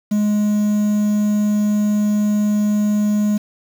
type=tone with quantisation; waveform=triangle; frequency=209 Hz; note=G#3; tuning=11 cents sharp; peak=-12 dBFS; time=0.11-3.38 s; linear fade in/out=10 ms; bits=6; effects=none